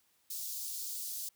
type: high-pass noise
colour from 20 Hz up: white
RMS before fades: -40 dBFS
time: 0.3-1.29 s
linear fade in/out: 5 ms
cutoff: 4400 Hz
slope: 24 dB/octave
effects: white hiss -72 dBFS RMS until 1.35 s